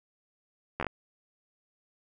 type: slowing click train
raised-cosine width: 0.5 ms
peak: -16 dBFS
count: 5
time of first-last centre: 0.8-0.867 s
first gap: 12 ms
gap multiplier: 1.23
effects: none